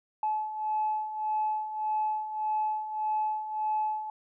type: beating tone pair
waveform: sine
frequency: 858 / 859.7 Hz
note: A5 / A5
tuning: -44 / -40 cents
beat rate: 1.7 Hz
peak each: -34 / -28 dBFS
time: 0.23-4.1 s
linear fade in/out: 2 ms
effects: tanh soft clip ceiling -20 dBFS